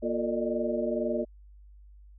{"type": "tone cluster", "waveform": "sine", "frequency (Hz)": [236.5, 353.2, 449.1, 590, 612], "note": ["A#3", "F4", "A4", "D5", "D#5"], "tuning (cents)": [25, 20, 35, 8, -29], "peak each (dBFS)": [-32, -33, -34, -33, -33], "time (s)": [0.02, 1.25], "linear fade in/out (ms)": 20, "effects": ["added 50 Hz sine -49 dBFS peak until 2.18 s"]}